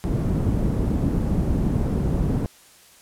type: low-pass noise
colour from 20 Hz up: white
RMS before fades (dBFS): -22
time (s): 0.04-2.46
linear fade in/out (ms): 0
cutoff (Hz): 190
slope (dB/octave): 12
effects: white hiss -51 dBFS RMS until 3.01 s + low-pass 12000 Hz 12 dB/octave